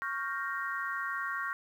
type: chord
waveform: sine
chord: G half-diminished seventh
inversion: second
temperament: equal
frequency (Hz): 1108.7 / 1396.9 / 1568 / 1864.7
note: Db6 / F6 / G6 / Bb6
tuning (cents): 0 / 0 / 0 / 0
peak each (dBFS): -37 / -38 / -39 / -38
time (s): 0.02-1.53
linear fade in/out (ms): 0
effects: 10-bit